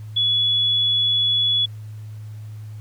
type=tone; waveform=sine; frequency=3397 Hz; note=G#7; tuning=38 cents sharp; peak=-16 dBFS; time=0.16-1.66 s; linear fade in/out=10 ms; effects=added 107 Hz sine -32 dBFS peak until 2.8 s + pink hiss -55 dBFS RMS until 2.8 s